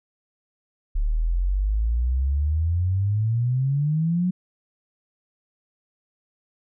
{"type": "exponential sweep", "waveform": "sine", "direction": "up", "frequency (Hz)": [35.56, 185], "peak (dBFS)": -19, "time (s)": [0.95, 4.31], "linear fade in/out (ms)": 10, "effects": []}